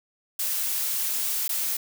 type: noise with dropouts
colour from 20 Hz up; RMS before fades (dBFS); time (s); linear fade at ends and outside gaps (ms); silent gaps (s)
blue; -27; 0.39-1.77; 5; 1.48-1.492
effects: none